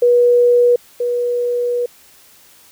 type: tone pair in turn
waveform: sine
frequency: 484.8 / 484.8 Hz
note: B4 / B4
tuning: -32 / -32 cents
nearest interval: unison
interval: 0 cents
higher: neither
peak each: -8 / -15 dBFS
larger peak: first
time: 0.02-0.76 / 1-1.86 s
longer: second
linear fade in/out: 5 ms
effects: white hiss -47 dBFS RMS until 2.71 s